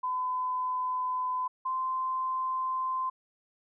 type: tone pair in turn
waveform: sine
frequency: 1012 / 1036.9 Hz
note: B5 / C6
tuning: +42 / -16 cents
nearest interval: unison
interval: 42 cents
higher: second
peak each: -28 / -28 dBFS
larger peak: neither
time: 0.03-1.48 / 1.65-3.1 s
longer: neither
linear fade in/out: 10 ms
effects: none